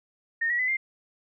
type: tone with pitch steps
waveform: sine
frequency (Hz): 1838 / 1922.7 / 2011 / 2104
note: A#6 / B6 / B6 / C7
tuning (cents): -25 / -47 / +31 / +9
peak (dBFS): -23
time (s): 0.41-0.77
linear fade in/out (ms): 10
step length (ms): 90
effects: none